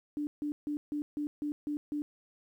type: tone bursts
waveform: sine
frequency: 295.2 Hz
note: D4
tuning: 9 cents sharp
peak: -31 dBFS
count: 8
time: 0.17-2.02 s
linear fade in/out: 0 ms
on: 100 ms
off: 150 ms
effects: 11-bit